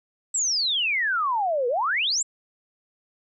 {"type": "exponential two-way sweep", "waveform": "sine", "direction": "down then up", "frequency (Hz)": [7960, 466.2, 7960], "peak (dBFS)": -21, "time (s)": [0.34, 2.23], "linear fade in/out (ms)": 10, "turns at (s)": 1.68, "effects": []}